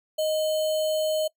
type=tone with sample-and-hold; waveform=sine; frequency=622.3 Hz; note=D#5; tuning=in tune; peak=-22 dBFS; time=0.18-1.28 s; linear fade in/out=10 ms; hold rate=3675 Hz; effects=noise-tail reverb RT60 0.1 s tail -22 dB re dry